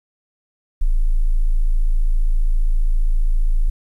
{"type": "tone", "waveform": "sine", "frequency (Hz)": 27.5, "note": "A0", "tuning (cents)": 0, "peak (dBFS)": -12, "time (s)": [0.81, 3.7], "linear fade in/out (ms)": 10, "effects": ["9-bit"]}